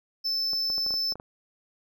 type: tone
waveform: triangle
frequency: 5274 Hz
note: E8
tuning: in tune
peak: -24 dBFS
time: 0.24-1.14 s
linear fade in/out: 20 ms
type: clicks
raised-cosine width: 1 ms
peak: -27 dBFS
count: 9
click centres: 0.533 / 0.701 / 0.781 / 0.864 / 0.907 / 0.94 / 1.123 / 1.156 / 1.199 s
effects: none